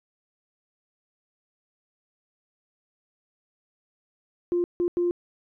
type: tone bursts at uneven times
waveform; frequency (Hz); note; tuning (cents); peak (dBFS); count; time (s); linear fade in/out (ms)
sine; 350; F4; +4; -20; 3; 4.52-4.64 / 4.8-4.88 / 4.97-5.11; 0
effects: tanh soft clip ceiling -16 dBFS